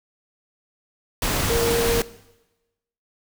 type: tone in noise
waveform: sine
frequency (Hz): 466.2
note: A#4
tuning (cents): 0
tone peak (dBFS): -20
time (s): 1.5-2.01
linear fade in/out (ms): 2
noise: pink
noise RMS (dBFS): -23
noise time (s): 1.22-2.02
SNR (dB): 0
effects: noise-tail reverb RT60 1.0 s tail -19 dB re dry